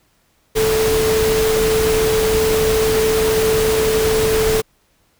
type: tone in noise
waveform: sine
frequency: 439 Hz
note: A4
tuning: 4 cents flat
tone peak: -14 dBFS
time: 0.55-4.62 s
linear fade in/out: 20 ms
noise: pink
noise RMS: -21 dBFS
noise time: 0.55-4.62 s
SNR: +4 dB
effects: pink hiss -60 dBFS RMS until 5.19 s